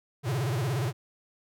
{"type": "tone with vibrato", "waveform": "square", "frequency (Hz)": 127.1, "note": "C3", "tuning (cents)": -50, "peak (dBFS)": -27, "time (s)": [0.23, 0.93], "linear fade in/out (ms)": 50, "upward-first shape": "sine", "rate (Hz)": 17, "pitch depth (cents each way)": 260, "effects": []}